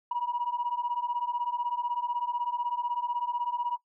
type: beating tone pair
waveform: sine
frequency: 954 / 970 Hz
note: A#5 / B5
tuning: +40 / -31 cents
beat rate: 16 Hz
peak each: -30 dBFS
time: 0.11-3.77 s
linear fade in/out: 5 ms
effects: noise-tail reverb RT60 0.1 s tail -19 dB re dry + tanh soft clip ceiling -22 dBFS